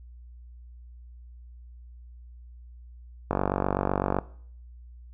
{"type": "click train", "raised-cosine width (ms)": 1, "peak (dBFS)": -10, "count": 43, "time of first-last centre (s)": [3.31, 4.187], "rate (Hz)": 47.9, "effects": ["noise-tail reverb RT60 0.6 s tail -20 dB re dry", "added 60 Hz sine -44 dBFS peak until 5.13 s"]}